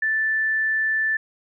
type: tone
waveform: sine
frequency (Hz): 1760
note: A6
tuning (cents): 0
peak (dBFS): -19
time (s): 0.02-1.17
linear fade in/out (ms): 5
effects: none